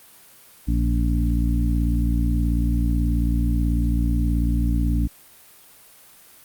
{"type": "harmonic tone with a mistuned harmonic", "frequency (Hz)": 58.4, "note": "A#1", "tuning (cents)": 4, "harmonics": [1, 2, 3, 4, 5], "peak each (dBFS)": [-19, -27, -28, -29, -28], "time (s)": [0.67, 5.08], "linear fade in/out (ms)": 20, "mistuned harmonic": 5, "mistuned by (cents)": -16, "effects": ["white hiss -49 dBFS RMS until 6.44 s", "Opus 32 kbps"]}